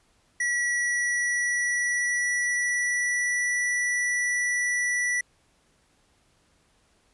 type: tone with pitch glide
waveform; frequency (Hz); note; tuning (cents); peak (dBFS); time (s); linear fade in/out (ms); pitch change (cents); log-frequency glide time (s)
square; 1938 to 1959.4; B6 to B6; -33 to -14; -24; 0.4-5.21; 5; +19; 0.77-3.5
effects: pink hiss -65 dBFS RMS until 7.13 s + resampled to 24000 Hz